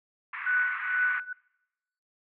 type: band-pass noise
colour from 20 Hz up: white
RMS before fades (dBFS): -36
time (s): 0.33-1.2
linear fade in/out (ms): 2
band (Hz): 1100 to 2200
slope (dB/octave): 48
type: tone with tremolo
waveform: sine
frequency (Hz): 1488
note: F#6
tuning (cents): +9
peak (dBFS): -21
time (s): 0.46-1.33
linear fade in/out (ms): 5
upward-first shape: triangle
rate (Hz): 2.2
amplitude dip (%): 95
effects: noise-tail reverb RT60 0.9 s tail -25 dB re dry

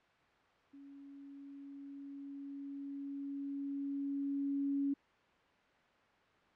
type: tone with level ramp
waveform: sine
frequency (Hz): 279.4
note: C#4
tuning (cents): +14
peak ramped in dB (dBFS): -52 to -31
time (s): 0.73-4.94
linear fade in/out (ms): 10
effects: white hiss -67 dBFS RMS until 6.55 s + low-pass 2000 Hz 12 dB/octave

